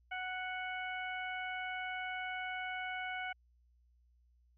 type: harmonic tone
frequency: 740 Hz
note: F#5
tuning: in tune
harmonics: 1 / 2 / 3 / 4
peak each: -42 / -42 / -43 / -50 dBFS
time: 0.11-3.33 s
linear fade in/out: 10 ms
effects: added 60 Hz sine -66 dBFS peak until 4.57 s